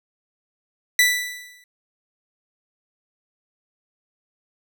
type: tone with exponential decay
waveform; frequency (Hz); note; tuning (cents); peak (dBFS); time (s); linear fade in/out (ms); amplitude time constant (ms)
sawtooth; 1975.5; B6; 0; -8; 0.99-1.64; 2; 140
effects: none